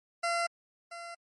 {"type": "tone with echo", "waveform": "20% pulse", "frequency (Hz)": 684, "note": "F5", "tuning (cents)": -36, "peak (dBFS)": -23, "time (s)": [0.23, 0.47], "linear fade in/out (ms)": 10, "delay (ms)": 680, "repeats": 1, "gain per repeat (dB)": -13, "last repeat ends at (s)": 1.15, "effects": ["MP3 48 kbps"]}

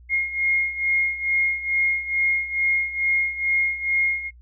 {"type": "beating tone pair", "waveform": "sine", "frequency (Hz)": [2142, 2144.3], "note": ["C7", "C7"], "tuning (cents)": [40, 42], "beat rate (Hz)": 2.3, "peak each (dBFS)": [-25, -21], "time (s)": [0.09, 4.31], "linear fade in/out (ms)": 50, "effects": ["noise-tail reverb RT60 0.1 s tail -25 dB re dry", "added 60 Hz sine -45 dBFS peak until 4.41 s"]}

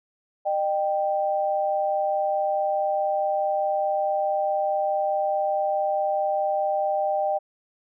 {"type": "tone pair together", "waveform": "sine", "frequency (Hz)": [608.7, 784], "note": ["D#5", "G5"], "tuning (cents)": [-38, 0], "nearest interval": "major third", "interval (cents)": 438, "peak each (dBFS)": -24, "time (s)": [0.45, 7.39], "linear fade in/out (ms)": 20, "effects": []}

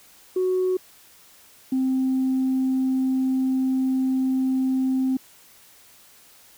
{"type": "tone pair in turn", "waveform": "sine", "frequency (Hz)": [369.8, 261.5], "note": ["F#4", "C4"], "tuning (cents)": [-1, -1], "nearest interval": "tritone", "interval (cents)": 600, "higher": "first", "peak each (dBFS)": -18, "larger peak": "neither", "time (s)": [[0.36, 0.77], [1.72, 5.17]], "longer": "second", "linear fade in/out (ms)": 5, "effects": ["tanh soft clip ceiling -16 dBFS", "white hiss -52 dBFS RMS until 6.57 s"]}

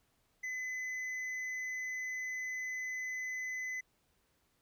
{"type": "tone with hard clipping", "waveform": "triangle", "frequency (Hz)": 2020, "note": "B6", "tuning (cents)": 39, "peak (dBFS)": -38, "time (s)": [0.43, 3.81], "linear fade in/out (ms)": 10, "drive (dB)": 8, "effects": ["pink hiss -75 dBFS RMS until 4.61 s"]}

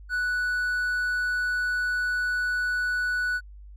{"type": "tone", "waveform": "triangle", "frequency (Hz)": 1480, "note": "F#6", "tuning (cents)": 0, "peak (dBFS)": -22, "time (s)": [0.09, 3.41], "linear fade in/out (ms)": 50, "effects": ["added 50 Hz sine -42 dBFS peak until 3.76 s"]}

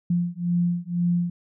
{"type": "beating tone pair", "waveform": "sine", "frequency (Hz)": [173.3, 175.3], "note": ["F3", "F3"], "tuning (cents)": [-13, 7], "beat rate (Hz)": 2, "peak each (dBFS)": [-24, -24], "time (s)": [0.1, 1.3], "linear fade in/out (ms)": 5, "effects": []}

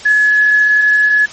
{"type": "tone", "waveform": "sine", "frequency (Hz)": 1700, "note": "G#6", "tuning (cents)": 40, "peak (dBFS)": -7, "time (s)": [0.05, 1.26], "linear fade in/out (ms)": 10, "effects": ["white hiss -32 dBFS RMS until 1.32 s", "MP3 32 kbps"]}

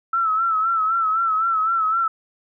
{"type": "tone with vibrato", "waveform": "sine", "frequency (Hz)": 1318.5, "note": "E6", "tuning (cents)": 0, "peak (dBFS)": -17, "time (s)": [0.13, 2.08], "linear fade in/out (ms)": 5, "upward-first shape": "sine", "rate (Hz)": 3.9, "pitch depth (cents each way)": 63, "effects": []}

